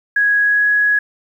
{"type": "tone with pitch glide", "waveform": "sine", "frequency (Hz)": [1661.2, 1673.7], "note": ["G#6", "G#6"], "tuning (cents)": [0, 13], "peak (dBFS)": -11, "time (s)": [0.16, 0.99], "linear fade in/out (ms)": 5, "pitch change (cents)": 13, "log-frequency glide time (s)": [0.38, 0.67], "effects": ["8-bit"]}